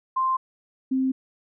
sine tone pair in turn, 1046.5 / 262.4 Hz, C6 / C4, 0 / +5 cents, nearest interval 2 octaves, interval 2395 cents, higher first, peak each -20 dBFS, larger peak neither, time 0.16-0.37 / 0.91-1.12 s, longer neither, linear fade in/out 10 ms, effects none

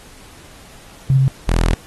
sine / sawtooth tone pair in turn, 133.6 / 41.43 Hz, C3 / E1, +36 / +9 cents, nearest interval octave + minor sixth, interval 2027 cents, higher first, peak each -10 / -9 dBFS, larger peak second, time 1.1-1.28 / 1.48-1.74 s, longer second, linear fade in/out 0 ms, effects pink hiss -43 dBFS RMS until 1.86 s + AAC 32 kbps

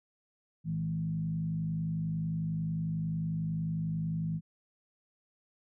sine tone with frequency modulation, 162.1 Hz, E3, 29 cents flat, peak -30 dBFS, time 0.64-4.41 s, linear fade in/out 50 ms, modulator 51.1 Hz, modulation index 0.64, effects none

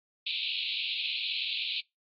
white band-pass noise, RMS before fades -33 dBFS, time 0.26-1.81 s, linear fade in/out 10 ms, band 2400 to 4200 Hz, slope 96 dB/octave, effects noise-tail reverb RT60 0.2 s tail -25 dB re dry + AAC 32 kbps

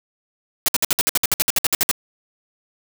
white noise bursts, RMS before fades -17 dBFS, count 16, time 0.66-1.913 s, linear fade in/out 0 ms, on 23 ms, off 59 ms, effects none

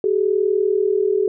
sine tone pair together, 383.4 / 423.7 Hz, G4 / G#4, -38 / +35 cents, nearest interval major second, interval 173 cents, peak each -18 dBFS, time 0.04-1.28 s, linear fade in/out 2 ms, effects none

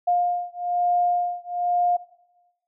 sine beating tone pair, 707 / 708.1 Hz, F5 / F5, +21 / +24 cents, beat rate 1.1 Hz, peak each -23 dBFS, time 0.07-1.97 s, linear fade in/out 10 ms, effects noise-tail reverb RT60 1.0 s tail -18 dB re dry

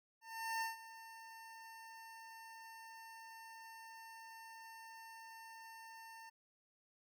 25% pulse tone with ADSR envelope, 903 Hz, A5, 45 cents sharp, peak -33 dBFS, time 0.21-6.3 s, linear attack 400 ms, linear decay 150 ms, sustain -16 dB, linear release 12 ms, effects none

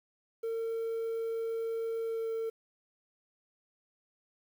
triangle tone with pitch glide, 454.4 to 450.7 Hz, A#4 to A4, -44 to +42 cents, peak -29 dBFS, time 0.43-2.5 s, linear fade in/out 10 ms, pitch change -14 cents, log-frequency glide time 2.01-2.32 s, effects tanh soft clip ceiling -26 dBFS + 10-bit

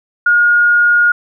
sine tone, 1431 Hz, F6, 42 cents sharp, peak -7 dBFS, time 0.26-1.12 s, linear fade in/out 5 ms, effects none

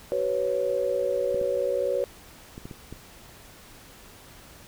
sine chord, F# suspended fourth, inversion none, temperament equal with one note detuned, 378.6 / 493.9 / 554.4 Hz, F#4 / B4 / C#5, +40 / 0 / 0 cents, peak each -31 / -27 / -26 dBFS, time 0.12-2.04 s, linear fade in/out 0 ms
clicks, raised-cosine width 3 ms, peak -25 dBFS, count 6, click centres 1.345 / 1.414 / 2.579 / 2.655 / 2.712 / 2.926 s
effects pink hiss -49 dBFS RMS until 4.67 s

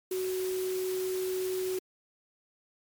sine tone in noise, 372 Hz, F#4, 9 cents sharp, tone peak -29 dBFS, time 0.11-1.79 s, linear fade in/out 5 ms, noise white, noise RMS -42 dBFS, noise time 0.11-1.79 s, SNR +10 dB, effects MP3 96 kbps

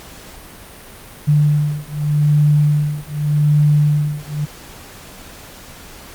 sine beating tone pair, 148 / 148.84 Hz, D3 / D3, +14 / +24 cents, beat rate 0.84 Hz, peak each -15 dBFS, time 1.27-4.46 s, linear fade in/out 20 ms, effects pink hiss -38 dBFS RMS until 6.14 s + Opus 48 kbps

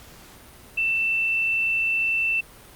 sine tone, 2671 Hz, E7, 22 cents sharp, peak -20 dBFS, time 0.77-2.41 s, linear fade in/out 10 ms, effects pink hiss -47 dBFS RMS until 2.75 s + Opus 48 kbps

